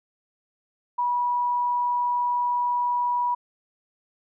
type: tone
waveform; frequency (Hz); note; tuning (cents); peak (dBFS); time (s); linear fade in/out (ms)
sine; 973; B5; -26; -21; 0.98-3.35; 10
effects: none